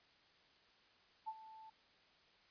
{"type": "tone with ADSR envelope", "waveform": "sine", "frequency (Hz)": 880, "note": "A5", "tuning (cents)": 0, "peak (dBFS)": -39, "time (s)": [1.26, 1.7], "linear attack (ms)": 23, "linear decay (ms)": 48, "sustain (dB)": -15, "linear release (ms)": 7, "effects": ["white hiss -69 dBFS RMS until 2.5 s", "resampled to 11025 Hz"]}